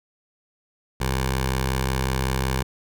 10% pulse tone with notch filter, 65.41 Hz, C2, in tune, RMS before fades -24 dBFS, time 1-2.63 s, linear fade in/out 10 ms, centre 270 Hz, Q 1, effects none

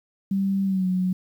sine tone with pitch glide, 195 to 184.06 Hz, G3 to F#3, -9 to -9 cents, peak -20 dBFS, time 0.31-1.13 s, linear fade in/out 5 ms, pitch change -100 cents, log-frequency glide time 0.65-0.87 s, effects 9-bit

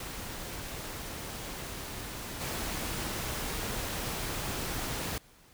pink noise with level steps, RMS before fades -40 / -35 dBFS, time 0-5.18 s, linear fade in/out 2 ms, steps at 2.4 s, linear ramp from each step 20 ms, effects pink hiss -59 dBFS RMS until 5.53 s

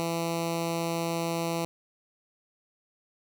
10% pulse tone with notch filter, 167.2 Hz, E3, 25 cents sharp, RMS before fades -30 dBFS, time 0-1.65 s, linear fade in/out 0 ms, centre 1600 Hz, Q 1.6, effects none

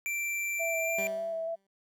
square tone with pitch glide, 2349 to 2372 Hz, D7 to D7, 0 to +17 cents, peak -31 dBFS, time 0.06-1.07 s, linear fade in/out 0 ms, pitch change +17 cents, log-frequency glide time 0.75-0.9 s
sine tone with vibrato, 659.3 Hz, E5, in tune, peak -31 dBFS, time 0.59-1.56 s, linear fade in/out 20 ms, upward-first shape square, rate 3.4 Hz, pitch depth 14 cents each way
15% pulse tone with exponential decay, 195.5 Hz, G3, 4 cents flat, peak -30 dBFS, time 0.98-1.67 s, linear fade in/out 5 ms, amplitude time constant 150 ms
effects none

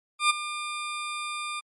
20% pulse tone with ADSR envelope, 1200 Hz, D6, 37 cents sharp, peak -12 dBFS, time 0.19-1.61 s, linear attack 110 ms, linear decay 16 ms, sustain -14 dB, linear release 21 ms, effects MP3 48 kbps

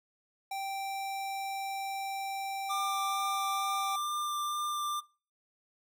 square tone, 782 Hz, G5, 4 cents flat, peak -35 dBFS, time 0.51-3.96 s, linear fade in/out 5 ms
square tone with vibrato, 1191 Hz, D6, 24 cents sharp, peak -32 dBFS, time 2.69-5.01 s, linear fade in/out 20 ms, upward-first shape sine, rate 2.2 Hz, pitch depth 9 cents each way
effects noise-tail reverb RT60 0.4 s tail -24 dB re dry

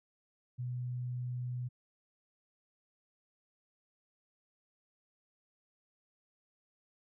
sine tone, 124 Hz, B2, 7 cents sharp, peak -35 dBFS, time 0.58-1.69 s, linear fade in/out 20 ms, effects none

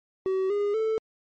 triangle tone with pitch steps, 379.5 / 409.1 / 441 Hz, F#4 / G#4 / A4, +44 / -26 / +4 cents, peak -21 dBFS, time 0.26-0.98 s, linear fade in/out 0 ms, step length 240 ms, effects MP3 32 kbps

